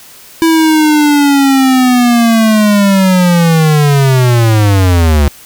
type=linear sweep; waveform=square; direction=down; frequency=329.6 to 69.7 Hz; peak=-6 dBFS; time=0.42-5.28 s; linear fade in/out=0 ms; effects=white hiss -36 dBFS RMS until 5.45 s